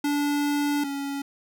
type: tone pair in turn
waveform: square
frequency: 289.8 / 279.5 Hz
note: D4 / C#4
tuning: -23 / +14 cents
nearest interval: minor second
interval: 63 cents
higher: first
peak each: -23 / -29 dBFS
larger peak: first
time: 0.04-0.84 / 0.84-1.22 s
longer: first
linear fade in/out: 5 ms
effects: none